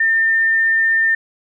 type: tone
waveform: sine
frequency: 1804 Hz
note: A6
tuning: 43 cents sharp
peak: -12 dBFS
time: 0-1.15 s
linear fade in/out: 5 ms
effects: none